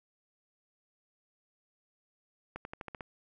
accelerating click train, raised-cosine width 0.5 ms, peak -25 dBFS, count 7, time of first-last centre 2.56-3.008 s, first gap 91 ms, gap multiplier 0.92, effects none

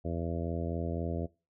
harmonic tone, 83.9 Hz, E2, 31 cents sharp, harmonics 1 / 2 / 3 / 4 / 5 / 6 / 7 / 8, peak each -35 / -38 / -40 / -41 / -42 / -43 / -43 / -44 dBFS, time 0.04-1.27 s, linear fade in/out 20 ms, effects noise-tail reverb RT60 0.3 s tail -22 dB re dry

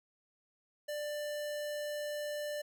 square tone, 592 Hz, D5, 14 cents sharp, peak -37 dBFS, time 0.88-2.62 s, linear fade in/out 10 ms, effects none

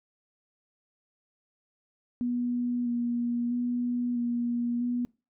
sine tone with vibrato, 241.2 Hz, B3, 41 cents flat, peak -26 dBFS, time 2.21-5.05 s, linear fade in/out 0 ms, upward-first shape square, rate 0.77 Hz, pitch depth 16 cents each way, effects noise-tail reverb RT60 0.3 s tail -24 dB re dry

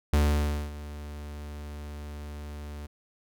45% pulse tone with ADSR envelope, 73.8 Hz, D2, 9 cents sharp, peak -19 dBFS, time 0.13-2.87 s, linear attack 3 ms, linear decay 570 ms, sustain -18 dB, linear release 14 ms, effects none

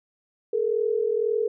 sine tone pair together, 424.2 / 466.2 Hz, G#4 / A#4, +37 / 0 cents, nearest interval major second, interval 163 cents, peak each -24 dBFS, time 0.53-1.48 s, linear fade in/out 5 ms, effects none

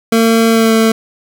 25% pulse tone with pitch glide, 226.8 to 223.4 Hz, A#3 to A3, -47 to +27 cents, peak -4 dBFS, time 0.12-0.92 s, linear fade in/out 5 ms, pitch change -26 cents, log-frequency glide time 0.49-0.72 s, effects none

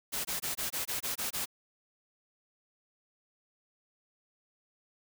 white noise bursts, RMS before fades -34 dBFS, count 9, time 0.12-1.458 s, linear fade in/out 20 ms, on 130 ms, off 21 ms, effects none

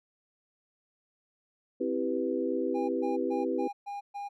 sine chord, C major seventh, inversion none, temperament equal, 261.6 / 329.6 / 392 / 493.9 Hz, C4 / E4 / G4 / B4, 0 / 0 / 0 / 0 cents, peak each -33 dBFS, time 1.8-3.68 s, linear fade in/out 10 ms
triangle tone bursts, 810 Hz, G#5, 43 cents flat, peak -33 dBFS, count 6, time 2.74-4.29 s, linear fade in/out 20 ms, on 150 ms, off 130 ms
effects none

